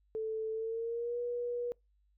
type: tone with pitch glide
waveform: sine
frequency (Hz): 440 to 482.6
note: A4 to B4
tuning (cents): 0 to -40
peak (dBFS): -33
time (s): 0.15-1.72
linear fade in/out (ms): 0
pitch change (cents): +160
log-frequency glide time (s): 0.52-1.19
effects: noise-tail reverb RT60 0.2 s tail -26 dB re dry + added 50 Hz sine -68 dBFS peak until 2.17 s